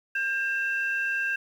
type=tone pair together; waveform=sine; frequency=1597 / 2686 Hz; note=G6 / E7; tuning=+32 / +32 cents; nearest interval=major sixth; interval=900 cents; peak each=-25 / -31 dBFS; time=0.15-1.36 s; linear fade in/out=5 ms; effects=tanh soft clip ceiling -18 dBFS + 9-bit